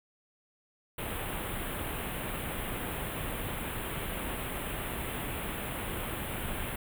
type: band-stop noise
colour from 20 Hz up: pink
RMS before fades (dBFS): -36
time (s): 0.98-6.76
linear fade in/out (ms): 5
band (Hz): 3400 to 9000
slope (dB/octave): 48
effects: none